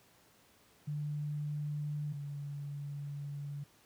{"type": "tone pair in turn", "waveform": "sine", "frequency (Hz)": [148.1, 143.3], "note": ["D3", "D3"], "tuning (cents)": [15, -42], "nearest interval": "minor second", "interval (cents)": 57, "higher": "first", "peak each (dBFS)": [-34, -38], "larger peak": "first", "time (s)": [[0.87, 2.13], [2.13, 3.64]], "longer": "second", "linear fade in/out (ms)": 10, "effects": ["pink hiss -65 dBFS RMS until 3.85 s", "high-pass 80 Hz 12 dB/octave"]}